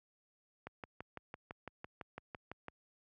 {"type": "click train", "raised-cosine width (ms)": 0.5, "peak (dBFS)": -29, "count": 13, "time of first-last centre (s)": [0.67, 2.683], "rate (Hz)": 5.96, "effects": ["high-pass 60 Hz 12 dB/octave"]}